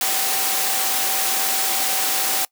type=tone in noise; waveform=sine; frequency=770 Hz; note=G5; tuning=31 cents flat; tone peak=-30 dBFS; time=0.01-2.45 s; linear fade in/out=2 ms; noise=white; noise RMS=-21 dBFS; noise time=0.01-2.45 s; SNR=-12 dB; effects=noise-tail reverb RT60 0.1 s tail -24 dB re dry + high-pass 300 Hz 12 dB/octave